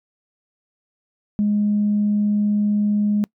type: tone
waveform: sine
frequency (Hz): 207.7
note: G#3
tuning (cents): 0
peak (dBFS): -15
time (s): 1.39-3.24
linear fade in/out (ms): 0
effects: noise-tail reverb RT60 0.1 s tail -26 dB re dry + tanh soft clip ceiling -11 dBFS